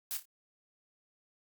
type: noise with echo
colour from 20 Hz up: blue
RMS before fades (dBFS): -36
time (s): 0.11-0.17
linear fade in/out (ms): 0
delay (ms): 28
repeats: 3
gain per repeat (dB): -9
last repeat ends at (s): 0.254
effects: Opus 48 kbps